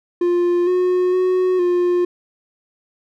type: tone with pitch steps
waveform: triangle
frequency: 350.8 / 363.3 / 368.3 / 354.4 Hz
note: F4 / F#4 / F#4 / F4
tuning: +8 / -32 / -8 / +25 cents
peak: -12 dBFS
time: 0.21-2.05 s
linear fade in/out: 5 ms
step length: 460 ms
effects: none